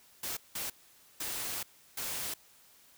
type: noise bursts at uneven times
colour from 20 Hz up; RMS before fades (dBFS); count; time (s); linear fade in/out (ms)
white; -37; 4; 0.23-0.37 / 0.55-0.7 / 1.2-1.63 / 1.97-2.34; 5
effects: white hiss -61 dBFS RMS until 2.97 s